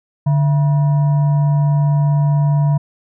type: tone with frequency modulation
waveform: sine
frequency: 145.9 Hz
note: D3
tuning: 11 cents flat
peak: -11 dBFS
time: 0.26-2.78 s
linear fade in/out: 10 ms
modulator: 817 Hz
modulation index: 0.25
effects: none